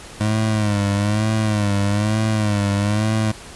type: tone with vibrato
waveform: 25% pulse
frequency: 104.9 Hz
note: G#2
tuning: 18 cents sharp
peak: -13 dBFS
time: 0.2-3.32 s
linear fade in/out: 10 ms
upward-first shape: sine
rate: 1.1 Hz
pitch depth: 79 cents each way
effects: pink hiss -38 dBFS RMS until 3.55 s + resampled to 24000 Hz